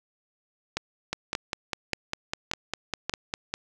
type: two click trains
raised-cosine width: 0.2 ms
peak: -10 / -11 dBFS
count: 5 / 13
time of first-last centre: 0.77-3.096 / 1.13-3.54 s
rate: 1.72 / 4.98 Hz
effects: none